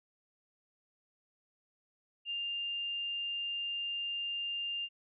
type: tone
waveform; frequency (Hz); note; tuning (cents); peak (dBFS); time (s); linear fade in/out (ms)
sine; 2800; F7; +4; -34; 2.25-4.89; 50
effects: none